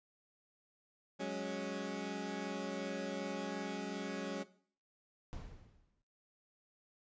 20% pulse chord, F# suspended second, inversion none, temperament equal, 185 / 207.7 / 277.2 Hz, F#3 / G#3 / C#4, 0 / 0 / 0 cents, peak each -38 dBFS, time 1.19-4.44 s, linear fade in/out 20 ms
brown noise with exponential decay, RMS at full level -42 dBFS, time 5.33-6.02 s, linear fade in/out 0 ms, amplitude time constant 150 ms
effects noise-tail reverb RT60 0.5 s tail -17 dB re dry + resampled to 16000 Hz

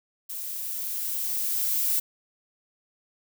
violet noise with level ramp, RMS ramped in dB -35 to -24 dBFS, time 0.29-2 s, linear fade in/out 10 ms, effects none

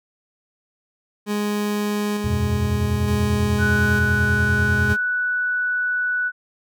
30% pulse tone with tremolo, 207.7 Hz, G#3, in tune, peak -18 dBFS, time 1.26-4.97 s, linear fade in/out 50 ms, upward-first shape square, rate 0.55 Hz, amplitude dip 30%
triangle chord, E suspended second, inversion none, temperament equal, 82.41 / 92.5 / 123.47 Hz, E2 / F#2 / B2, 0 / 0 / 0 cents, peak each -22 dBFS, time 2.24-4.94 s, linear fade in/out 10 ms
sine tone, 1481 Hz, F#6, 1 cent sharp, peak -19 dBFS, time 3.58-6.32 s, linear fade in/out 50 ms
effects none

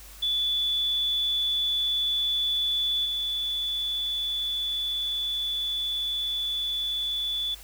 sine tone with level steps, 3459 Hz, A7, 30 cents flat, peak -23 / -26 dBFS, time 0.22-7.55 s, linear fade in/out 10 ms, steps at 3.05 s, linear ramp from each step 5 ms, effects added 50 Hz sine -47 dBFS peak until 7.63 s + white hiss -48 dBFS RMS until 7.63 s

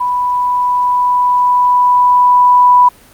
sine tone with level ramp, 987.8 Hz, B5, in tune, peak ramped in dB -12 to -3 dBFS, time 0-2.89 s, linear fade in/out 10 ms, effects pink hiss -42 dBFS RMS until 3.13 s + Opus 32 kbps

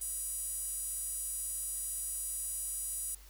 5% pulse tone with high-pass filter, 979 Hz, B5, 15 cents flat, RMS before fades -38 dBFS, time 0.01-3.15 s, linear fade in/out 5 ms, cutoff 9600 Hz, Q 3.5, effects added 50 Hz sine -53 dBFS peak until 3.29 s + white hiss -59 dBFS RMS until 3.29 s

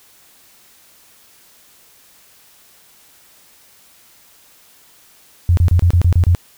sine tone bursts, 87.31 Hz, F2, in tune, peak -8 dBFS, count 8, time 5.49-6.349 s, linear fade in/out 0 ms, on 82 ms, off 29 ms, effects white hiss -49 dBFS RMS until 6.57 s

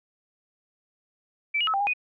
sine tone with pitch steps, 2322 / 2887 / 1295 / 789 / 814 / 2481 Hz, D7 / F#7 / E6 / G5 / G#5 / D#7, -20 / -43 / -31 / +11 / -35 / -6 cents, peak -22 dBFS, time 1.54-1.936 s, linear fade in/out 10 ms, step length 66 ms, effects none

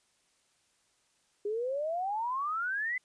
sine exponential sweep, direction up, 402.7 to 2054 Hz, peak -30 dBFS, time 1.45-2.98 s, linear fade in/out 5 ms, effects white hiss -71 dBFS RMS until 3.04 s + resampled to 22050 Hz

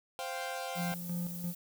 sawtooth chord, C suspended fourth, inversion none, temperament equal, 523.3 / 698.5 / 784 Hz, C5 / F5 / G5, 0 / 0 / 0 cents, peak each -37 dBFS, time 0.19-0.94 s, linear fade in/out 0 ms
triangle tone with tremolo, 174.61 Hz, F3, in tune, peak -31 dBFS, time 0.75-1.54 s, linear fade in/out 50 ms, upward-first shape square, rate 2.9 Hz, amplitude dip 55%
violet noise, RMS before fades -45 dBFS, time 0.75-1.55 s, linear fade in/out 5 ms
effects none

